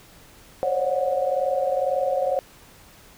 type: tone cluster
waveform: sine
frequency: 527 / 547 / 589 / 733 Hz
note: C5 / C#5 / D5 / F#5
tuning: +12 / -23 / +5 / -16 cents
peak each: -27 / -24 / -28 / -26 dBFS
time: 0.63-2.39 s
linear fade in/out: 0 ms
effects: pink hiss -50 dBFS RMS until 3.17 s